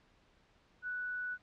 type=tone; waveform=sine; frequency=1480 Hz; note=F#6; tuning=in tune; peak=-36 dBFS; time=0.82-1.38 s; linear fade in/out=50 ms; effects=pink hiss -68 dBFS RMS until 1.42 s + low-pass 4000 Hz 12 dB/octave